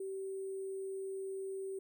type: tone with sample-and-hold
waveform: sine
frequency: 385.6 Hz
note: G4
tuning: 28 cents flat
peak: -38 dBFS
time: 0-1.79 s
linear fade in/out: 5 ms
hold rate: 8820 Hz
effects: none